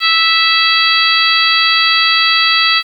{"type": "harmonic tone", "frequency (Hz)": 657, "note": "E5", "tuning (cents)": -6, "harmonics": [2, 3, 4, 5, 6, 7], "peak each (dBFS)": [-16, -16, -16, -16, -16, -16], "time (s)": [0, 2.83], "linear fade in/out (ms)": 50, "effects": ["7-bit"]}